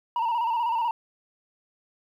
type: tone with vibrato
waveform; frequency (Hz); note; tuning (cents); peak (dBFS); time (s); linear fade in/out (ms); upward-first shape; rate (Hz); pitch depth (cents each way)
sine; 932.3; A#5; 0; -20; 0.16-0.91; 2; square; 16; 53
effects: tanh soft clip ceiling -22 dBFS + 10-bit